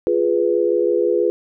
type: chord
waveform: sine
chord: F diminished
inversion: none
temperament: equal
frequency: 349.2 / 415.3 / 493.9 Hz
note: F4 / Ab4 / Cb5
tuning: 0 / 0 / 0 cents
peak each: -19 dBFS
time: 0.07-1.3 s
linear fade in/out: 0 ms
effects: none